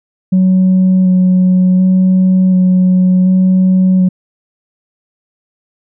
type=tone with vibrato; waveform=sine; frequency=185 Hz; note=F#3; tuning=in tune; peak=-4 dBFS; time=0.32-4.09 s; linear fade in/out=10 ms; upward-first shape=square; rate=0.68 Hz; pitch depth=11 cents each way; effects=tanh soft clip ceiling -4 dBFS